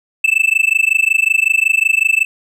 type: tone with amplitude modulation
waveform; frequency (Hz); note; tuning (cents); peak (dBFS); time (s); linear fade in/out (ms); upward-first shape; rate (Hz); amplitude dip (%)
triangle; 2637; E7; 0; -5; 0.24-2.25; 5; sine; 25.4; 100
effects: none